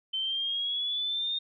sine exponential sweep, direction up, 3079 to 3675 Hz, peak -28 dBFS, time 0.13-1.39 s, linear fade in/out 10 ms, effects none

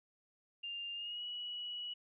sine tone with pitch glide, 2800 to 2929 Hz, F7 to F#7, +4 to -18 cents, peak -40 dBFS, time 0.63-1.94 s, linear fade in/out 10 ms, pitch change +78 cents, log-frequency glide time 0.94-1.24 s, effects none

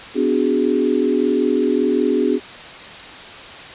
sine chord, G# half-diminished seventh, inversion first, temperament equal with one note detuned, 252.1 / 293.7 / 370 / 415.3 Hz, B3 / D4 / F#4 / G#4, +36 / 0 / 0 / 0 cents, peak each -20 dBFS, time 0.14-2.4 s, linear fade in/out 50 ms, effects white hiss -35 dBFS RMS until 3.74 s + resampled to 8000 Hz

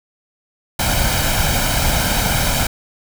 pink noise with comb filter, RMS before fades -17 dBFS, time 0.79-2.67 s, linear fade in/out 5 ms, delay 1.3 ms, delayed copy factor +0.65, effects none

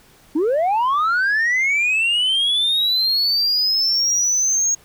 sine linear sweep, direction up, 282.3 to 6600 Hz, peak -13 dBFS, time 0.35-4.75 s, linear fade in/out 10 ms, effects tanh soft clip ceiling -14 dBFS + pink hiss -51 dBFS RMS until 4.84 s

